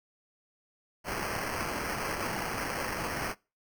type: noise with sample-and-hold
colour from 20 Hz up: violet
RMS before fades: -34 dBFS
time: 1.04-3.35 s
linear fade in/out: 50 ms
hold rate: 3675 Hz
effects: noise-tail reverb RT60 0.3 s tail -24 dB re dry